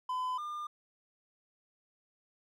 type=tone pair in turn; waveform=triangle; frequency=1012 / 1203.5 Hz; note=B5 / D6; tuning=+42 / +42 cents; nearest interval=minor third; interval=300 cents; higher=second; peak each=-30 / -35 dBFS; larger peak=first; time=0.09-0.38 / 0.38-0.67 s; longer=neither; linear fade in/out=5 ms; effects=none